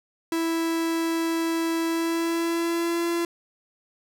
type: tone with pitch glide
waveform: 45% pulse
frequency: 329.6 to 340.2 Hz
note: E4 to F4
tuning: 0 to -45 cents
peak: -23 dBFS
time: 0.32-3.25 s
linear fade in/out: 2 ms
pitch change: +55 cents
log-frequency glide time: 1.86-3.09 s
effects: none